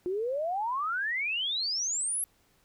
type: exponential sweep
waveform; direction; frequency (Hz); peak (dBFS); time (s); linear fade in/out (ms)
sine; up; 349.2 to 11410; -28; 0.06-2.24; 0
effects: pink hiss -67 dBFS RMS until 2.64 s